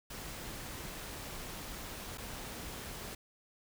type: noise with dropouts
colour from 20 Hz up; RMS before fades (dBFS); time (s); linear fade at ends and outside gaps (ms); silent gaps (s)
pink; -44; 0.1-3.15; 5; 2.175-2.181
effects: none